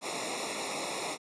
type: noise with comb filter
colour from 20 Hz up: pink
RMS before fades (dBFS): -35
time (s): 0.01-1.18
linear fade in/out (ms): 50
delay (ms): 0.64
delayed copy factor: -0.95
effects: high-pass 200 Hz 12 dB/octave + resampled to 22050 Hz